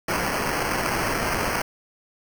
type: noise with sample-and-hold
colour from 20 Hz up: violet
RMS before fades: -25 dBFS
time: 0.08-1.62 s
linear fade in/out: 5 ms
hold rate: 3675 Hz
effects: none